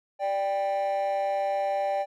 triangle tone pair together, 587.3 / 788 Hz, D5 / G5, 0 / +9 cents, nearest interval perfect fourth, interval 509 cents, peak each -24 dBFS, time 0.19-2.06 s, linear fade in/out 50 ms, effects tanh soft clip ceiling -20 dBFS

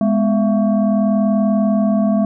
sine tone with frequency modulation, 207.7 Hz, G#3, in tune, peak -12 dBFS, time 0.01-2.25 s, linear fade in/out 2 ms, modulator 456 Hz, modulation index 0.86, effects none

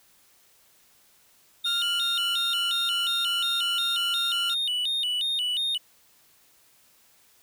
triangle tone with vibrato, 3300 Hz, G#7, 12 cents flat, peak -23 dBFS, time 1.64-5.78 s, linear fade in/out 10 ms, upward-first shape square, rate 2.8 Hz, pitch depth 190 cents each way
sawtooth tone with pitch glide, 1396.9 to 1388.1 Hz, F6 to F6, 0 to -11 cents, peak -27 dBFS, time 1.65-4.55 s, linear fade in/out 20 ms, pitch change -11 cents, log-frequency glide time 1.86-2.24 s
effects white hiss -60 dBFS RMS until 7.42 s

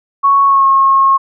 sine tone with pitch glide, 1108.7 to 1084.6 Hz, C#6 to C#6, 0 to -38 cents, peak -6 dBFS, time 0.23-1.18 s, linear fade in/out 20 ms, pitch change -38 cents, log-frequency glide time 0.45-0.66 s, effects none

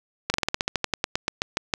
slowing click train, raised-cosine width 0.2 ms, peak -5 dBFS, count 17, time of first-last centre 0.3-1.738 s, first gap 40 ms, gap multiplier 1.1, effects none

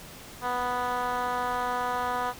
10% pulse tone with band-pass filter, 246.9 Hz, B3, in tune, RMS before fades -29 dBFS, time 0.41-2.34 s, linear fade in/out 50 ms, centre 980 Hz, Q 1.3, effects pink hiss -45 dBFS RMS until 2.39 s

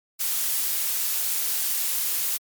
blue noise, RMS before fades -25 dBFS, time 0.19-2.38 s, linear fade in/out 20 ms, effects MP3 96 kbps

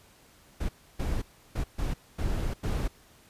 brown noise bursts at uneven times, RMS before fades -29 dBFS, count 6, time 0.6-0.69 / 0.99-1.22 / 1.55-1.64 / 1.78-1.94 / 2.18-2.54 / 2.63-2.88 s, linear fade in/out 10 ms, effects pink hiss -58 dBFS RMS until 3.29 s + resampled to 32000 Hz

